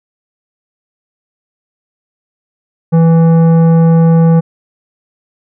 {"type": "tone with tanh clipping", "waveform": "sine", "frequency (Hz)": 164.81, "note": "E3", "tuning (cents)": 0, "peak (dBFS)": -6, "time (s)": [2.92, 4.41], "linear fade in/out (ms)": 20, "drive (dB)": 12, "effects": []}